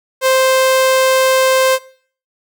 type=tone; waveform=sawtooth; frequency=523.3 Hz; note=C5; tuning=in tune; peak=-6 dBFS; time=0.21-1.79 s; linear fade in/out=50 ms; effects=noise-tail reverb RT60 0.5 s tail -20 dB re dry